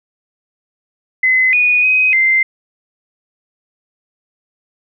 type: tone with pitch steps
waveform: sine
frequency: 2037 / 2467 / 2517 / 2083 Hz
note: C7 / D#7 / D#7 / C7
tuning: -47 / -15 / +19 / -8 cents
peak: -9 dBFS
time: 1.23-2.43 s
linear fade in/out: 5 ms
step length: 300 ms
effects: none